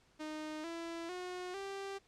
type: tone with pitch steps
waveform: sawtooth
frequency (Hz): 308.2 / 334.2 / 362.3 / 392.8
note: D#4 / E4 / F#4 / G4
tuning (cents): -16 / +24 / -36 / +4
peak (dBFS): -37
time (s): 0.19-1.99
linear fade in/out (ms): 20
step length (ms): 450
effects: pink hiss -69 dBFS RMS until 2.07 s + low-pass 7000 Hz 12 dB/octave